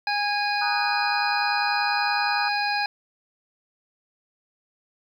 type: harmonic tone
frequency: 823 Hz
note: G#5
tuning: 16 cents flat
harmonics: 1 / 2 / 3 / 5 / 6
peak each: -25 / -28 / -30 / -32 / -33 dBFS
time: 0.07-2.86 s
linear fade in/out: 2 ms
type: chord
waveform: sine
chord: D# minor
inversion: second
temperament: just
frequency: 933.4 / 1244.5 / 1493.4 Hz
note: A#5 / D#6 / F#6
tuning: +2 / 0 / +16 cents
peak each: -31 dBFS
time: 0.61-2.49 s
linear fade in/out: 10 ms
effects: 9-bit